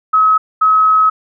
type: tone pair in turn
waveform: sine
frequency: 1280 / 1280 Hz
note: D#6 / D#6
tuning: +49 / +49 cents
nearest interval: unison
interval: 0 cents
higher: neither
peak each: -7 dBFS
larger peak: neither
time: 0.13-0.38 / 0.61-1.1 s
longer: second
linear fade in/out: 10 ms
effects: none